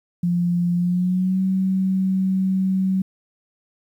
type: tone with pitch glide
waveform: sine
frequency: 174.61 to 189.32 Hz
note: F3 to F#3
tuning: 0 to +40 cents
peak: -17 dBFS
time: 0.23-3.02 s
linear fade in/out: 5 ms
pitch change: +140 cents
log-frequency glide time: 0.75-1.41 s
effects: 9-bit